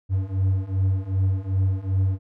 triangle beating tone pair, 94 / 96.6 Hz, F#2 / G2, +28 / -25 cents, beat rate 2.6 Hz, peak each -22 / -20 dBFS, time 0.09-2.19 s, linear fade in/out 50 ms, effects none

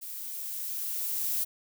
violet noise with level ramp, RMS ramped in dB -40 to -29 dBFS, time 0.01-1.45 s, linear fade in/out 20 ms, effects none

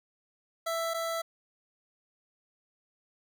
25% pulse tone pair in turn, 662 / 662 Hz, E5 / E5, +7 / +7 cents, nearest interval unison, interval 0 cents, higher neither, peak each -26 / -27 dBFS, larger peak first, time 0.66-0.94 / 0.94-1.22 s, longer neither, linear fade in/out 10 ms, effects none

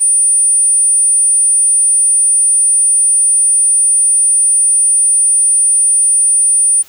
sine tone, 9300 Hz, D9, 18 cents flat, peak -7 dBFS, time 0-6.83 s, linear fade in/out 20 ms, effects white hiss -42 dBFS RMS until 6.88 s

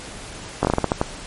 slowing click train, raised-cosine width 1 ms, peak -3 dBFS, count 9, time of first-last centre 0.63-1.015 s, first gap 18 ms, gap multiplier 1.27, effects pink hiss -36 dBFS RMS until 1.26 s + MP3 48 kbps

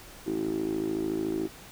10% pulse tone with band-pass filter, 53.7 Hz, A1, 41 cents flat, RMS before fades -30 dBFS, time 0.26-1.48 s, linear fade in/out 20 ms, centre 350 Hz, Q 9.8, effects pink hiss -48 dBFS RMS until 1.71 s

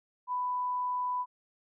sine tone, 994 Hz, B5, 11 cents sharp, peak -29 dBFS, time 0.27-1.26 s, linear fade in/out 50 ms, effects none

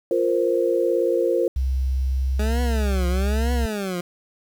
sine chord, F suspended fourth, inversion none, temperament just, 349.2 / 465.6 / 523.8 Hz, F4 / Bb4 / C5, 0 / -2 / +2 cents, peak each -22 dBFS, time 0.11-1.48 s, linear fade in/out 2 ms
sine tone with pitch glide, 65.41 to 66.48 Hz, C2 to C2, 0 to +28 cents, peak -19 dBFS, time 1.56-3.66 s, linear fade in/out 5 ms, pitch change +28 cents, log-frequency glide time 2-3 s
20% pulse tone with vibrato, 207.7 Hz, G#3, in tune, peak -20 dBFS, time 2.39-4.01 s, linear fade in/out 5 ms, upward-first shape triangle, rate 1.1 Hz, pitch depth 300 cents each way
effects 8-bit

